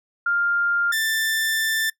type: tone pair in turn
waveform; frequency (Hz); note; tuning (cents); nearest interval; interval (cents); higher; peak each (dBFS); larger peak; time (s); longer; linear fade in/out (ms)
sine / sawtooth; 1400 / 1774.6; F6 / A6; +4 / +14; major third; 410; second; -18 / -17; second; 0.26-0.92 / 0.92-1.9; second; 5
effects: noise-tail reverb RT60 0.1 s tail -21 dB re dry